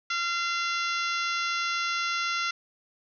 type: harmonic tone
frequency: 687 Hz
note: F5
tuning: 29 cents flat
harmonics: 2 / 3 / 4 / 5 / 6 / 7 / 8 / 9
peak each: -29 / -33 / -35 / -37 / -39 / -40 / -41 / -42 dBFS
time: 0.1-2.51 s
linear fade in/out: 5 ms
effects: none